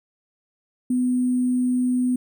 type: tone with sample-and-hold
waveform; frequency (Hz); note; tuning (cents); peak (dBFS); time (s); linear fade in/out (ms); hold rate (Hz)
sine; 250.2; B3; +23; -18; 0.9-2.16; 5; 8820
effects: none